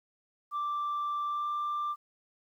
sine tone with pitch glide, 1174.7 to 1183.6 Hz, D6 to D6, 0 to +13 cents, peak -28 dBFS, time 0.51-1.96 s, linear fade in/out 50 ms, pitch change +13 cents, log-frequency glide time 1.28-1.47 s, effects tanh soft clip ceiling -28 dBFS + 11-bit

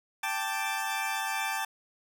20% pulse chord, G suspended second, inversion none, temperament equal, 784 / 880 / 1174.7 Hz, G5 / A5 / D6, 0 / 0 / 0 cents, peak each -29 / -28 / -32 dBFS, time 0.23-1.65 s, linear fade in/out 5 ms, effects none

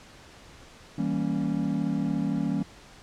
triangle chord, E diminished seventh, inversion none, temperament equal with one note detuned, 162.36 / 196 / 233.1 / 277.2 Hz, E3 / G3 / Bb3 / Db4, -26 / 0 / 0 / 0 cents, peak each -29 / -28 / -29 / -28 dBFS, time 0.98-2.63 s, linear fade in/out 5 ms, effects pink hiss -50 dBFS RMS until 3.02 s + low-pass 7000 Hz 12 dB/octave

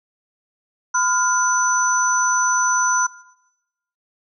sine tone cluster, 1007 / 1411 / 6000 Hz, B5 / F6 / F#8, +33 / +17 / +23 cents, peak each -20 dBFS, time 0.94-3.07 s, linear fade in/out 10 ms, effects noise-tail reverb RT60 0.9 s tail -19 dB re dry

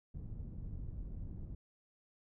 pink low-pass noise, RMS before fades -44 dBFS, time 0.14-1.55 s, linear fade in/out 5 ms, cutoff 150 Hz, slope 12 dB/octave, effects none

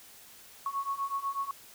sine beating tone pair, 1101 / 1109.1 Hz, C#6 / C#6, -12 / +1 cents, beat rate 8.1 Hz, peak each -35 / -33 dBFS, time 0.66-1.51 s, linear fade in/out 2 ms, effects white hiss -53 dBFS RMS until 1.74 s

